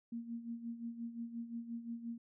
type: tone with tremolo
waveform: sine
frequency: 233.1 Hz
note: A#3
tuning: in tune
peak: -38 dBFS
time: 0.12-2.18 s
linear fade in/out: 5 ms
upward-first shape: sine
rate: 5.7 Hz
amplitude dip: 70%
effects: none